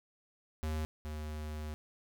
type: tone pair in turn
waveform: square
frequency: 77.78 / 76.31 Hz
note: D#2 / D#2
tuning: 0 / -33 cents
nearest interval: unison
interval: 33 cents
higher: first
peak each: -34 / -39 dBFS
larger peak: first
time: 0.63-0.85 / 1.05-1.74 s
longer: second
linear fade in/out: 0 ms
effects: none